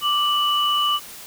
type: tone pair together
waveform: sine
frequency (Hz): 1174.7 / 2960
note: D6 / F#7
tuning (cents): 0 / 0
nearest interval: octave + major third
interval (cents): 1600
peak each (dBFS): -20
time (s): 0.01-1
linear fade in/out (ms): 50
effects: white hiss -39 dBFS RMS until 1.26 s